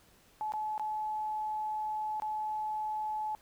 sine tone with dropouts, 858 Hz, A5, 44 cents flat, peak -32 dBFS, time 0.41-3.35 s, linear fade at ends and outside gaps 0 ms, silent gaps 0.521-0.537 / 0.779-0.796 / 2.199-2.221 s, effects pink hiss -63 dBFS RMS until 3.41 s

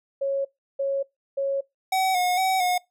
sine tone bursts, 550 Hz, C#5, 14 cents flat, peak -22 dBFS, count 3, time 0.21-1.61 s, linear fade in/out 10 ms, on 240 ms, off 340 ms
square tone with vibrato, 740 Hz, F#5, in tune, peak -21 dBFS, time 1.92-2.78 s, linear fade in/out 5 ms, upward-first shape square, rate 2.2 Hz, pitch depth 40 cents each way
effects noise-tail reverb RT60 0.2 s tail -24 dB re dry

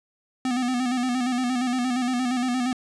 square tone with vibrato, 250.1 Hz, B3, 22 cents sharp, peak -23 dBFS, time 0.45-2.73 s, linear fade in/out 2 ms, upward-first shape square, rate 8.6 Hz, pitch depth 50 cents each way, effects resampled to 22050 Hz

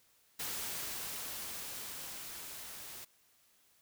white noise with level ramp, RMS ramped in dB -39 to -48 dBFS, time 0.39-3.05 s, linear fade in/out 10 ms, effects white hiss -69 dBFS RMS until 3.81 s

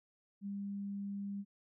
sine tone, 200.1 Hz, G3, 36 cents sharp, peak -38 dBFS, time 0.41-1.45 s, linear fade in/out 50 ms, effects none

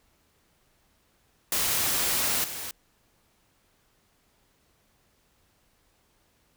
white noise with level steps, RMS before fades -26 / -36 dBFS, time 1.52-2.71 s, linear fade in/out 2 ms, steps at 2.44 s, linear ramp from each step 2 ms, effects pink hiss -67 dBFS RMS until 6.56 s

